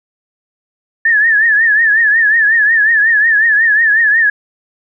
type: tone with vibrato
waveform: sine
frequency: 1760 Hz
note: A6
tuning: in tune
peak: -7 dBFS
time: 1.05-4.3 s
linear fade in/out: 5 ms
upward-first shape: triangle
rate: 5.5 Hz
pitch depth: 120 cents each way
effects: none